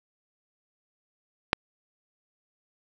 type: click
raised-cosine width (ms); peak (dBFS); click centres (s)
0.3; -3; 1.531
effects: none